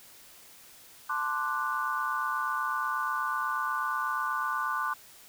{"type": "chord", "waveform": "sine", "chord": "D dominant seventh", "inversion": "second", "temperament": "equal", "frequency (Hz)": [880, 1046.5, 1174.7, 1480], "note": ["A5", "C6", "D6", "F#6"], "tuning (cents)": [0, 0, 0, 0], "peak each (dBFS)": [-38, -33, -32, -33], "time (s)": [1.09, 4.94], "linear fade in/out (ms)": 10, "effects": ["white hiss -53 dBFS RMS until 5.28 s"]}